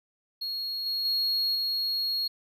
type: tone with level steps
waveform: triangle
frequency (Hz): 4302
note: C8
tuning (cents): +47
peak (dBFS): -29 / -26 / -23 / -25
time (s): 0.41-2.28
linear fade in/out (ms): 10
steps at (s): 0.86 / 1.05 / 1.55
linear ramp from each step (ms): 2
effects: none